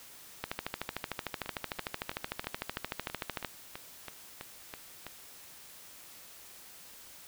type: two click trains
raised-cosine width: 0.3 ms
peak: -24 / -17 dBFS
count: 12 / 41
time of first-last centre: 1.46-5.067 / 0.44-3.448 s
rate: 3.05 / 13.3 Hz
effects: white hiss -52 dBFS RMS until 7.27 s